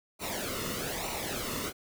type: noise with flanger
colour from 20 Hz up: pink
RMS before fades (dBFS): -35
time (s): 0.19-1.73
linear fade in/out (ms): 50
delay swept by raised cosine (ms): 0.6 to 1.28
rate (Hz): 1.1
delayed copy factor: -0.65
effects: none